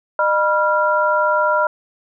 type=tone cluster; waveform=sine; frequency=609 / 975 / 1384 Hz; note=D#5 / B5 / F6; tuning=-37 / -23 / -16 cents; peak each=-18 dBFS; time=0.19-1.67 s; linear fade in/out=2 ms; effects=none